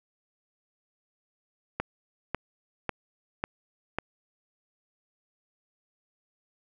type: click train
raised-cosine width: 0.5 ms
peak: -13 dBFS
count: 5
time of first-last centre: 1.8-3.986 s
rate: 1.83 Hz
effects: none